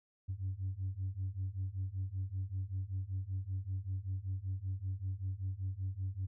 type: beating tone pair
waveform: sine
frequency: 92.5 / 97.7 Hz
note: F#2 / G2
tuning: 0 / -5 cents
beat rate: 5.2 Hz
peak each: -38 / -37 dBFS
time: 0.28-6.27 s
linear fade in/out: 20 ms
effects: tanh soft clip ceiling -31 dBFS